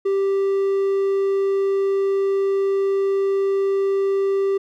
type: tone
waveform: triangle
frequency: 392 Hz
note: G4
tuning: in tune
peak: -15 dBFS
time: 0.05-4.58 s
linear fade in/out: 10 ms
effects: none